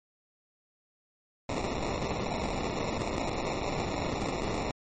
white noise with sample-and-hold, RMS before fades -32 dBFS, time 1.49-4.71 s, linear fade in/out 2 ms, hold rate 1575 Hz, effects MP3 32 kbps

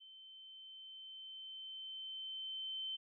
sine tone with level ramp, 3085 Hz, G7, 28 cents flat, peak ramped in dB -55 to -39 dBFS, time 0-2.97 s, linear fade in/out 20 ms, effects none

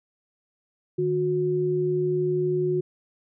sine tone pair together, 152.2 / 364.3 Hz, D#3 / F#4, -38 / -27 cents, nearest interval octave + minor third, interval 1511 cents, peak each -28 / -22 dBFS, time 0.98-2.81 s, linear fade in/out 10 ms, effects none

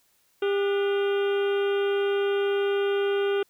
harmonic tone with a mistuned harmonic, 399.9 Hz, G4, 35 cents sharp, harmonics 1 / 2 / 3 / 4 / 5 / 6 / 7 / 8 / 9, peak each -22 / -38 / -39 / -35 / -45 / -43 / -40 / -42 / -51 dBFS, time 0.42-3.43 s, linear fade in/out 5 ms, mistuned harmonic 4, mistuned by -150 cents, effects white hiss -66 dBFS RMS until 3.49 s

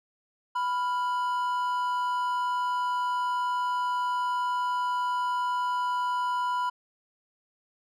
triangle tone pair together, 989.9 / 1400 Hz, B5 / F6, +4 / +4 cents, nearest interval tritone, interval 600 cents, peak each -24 / -34 dBFS, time 0.55-6.7 s, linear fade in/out 10 ms, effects none

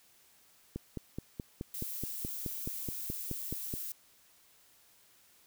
click train, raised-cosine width 3 ms, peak -24 dBFS, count 15, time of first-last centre 0.76-3.739 s, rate 4.7 Hz
violet noise, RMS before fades -40 dBFS, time 1.74-3.92 s, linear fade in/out 2 ms
effects white hiss -64 dBFS RMS until 5.46 s

